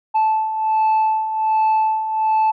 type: beating tone pair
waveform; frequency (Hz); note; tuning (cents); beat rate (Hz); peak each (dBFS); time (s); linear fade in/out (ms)
sine; 873 / 874.3; A5 / A5; -14 / -11; 1.3; -20 / -14; 0.14-2.52; 20
effects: tanh soft clip ceiling -12 dBFS